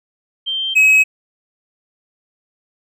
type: tone pair in turn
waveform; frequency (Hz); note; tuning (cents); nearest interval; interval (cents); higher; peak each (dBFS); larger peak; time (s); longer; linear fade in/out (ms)
sine / triangle; 3151 / 2553; G7 / D#7; +8 / +44; major third; 364; first; -18 / -6; second; 0.46-0.75 / 0.75-1.04; neither; 20
effects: none